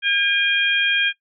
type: harmonic tone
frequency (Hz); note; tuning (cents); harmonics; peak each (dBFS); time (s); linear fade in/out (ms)
808; G#5; -48; 2 / 3 / 4; -20 / -20 / -20; 0.02-1.13; 50
effects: noise-tail reverb RT60 0.1 s tail -18 dB re dry